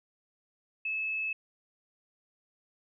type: tone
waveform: sine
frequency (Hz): 2600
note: E7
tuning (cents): -24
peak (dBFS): -30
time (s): 0.85-1.33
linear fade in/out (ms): 5
effects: none